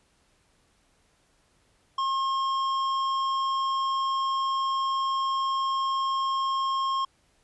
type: tone with hard clipping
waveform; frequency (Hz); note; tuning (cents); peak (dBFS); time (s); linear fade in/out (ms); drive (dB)
sine; 1073; C6; +43; -26; 1.98-7.05; 5; 9
effects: pink hiss -66 dBFS RMS until 7.43 s + resampled to 24000 Hz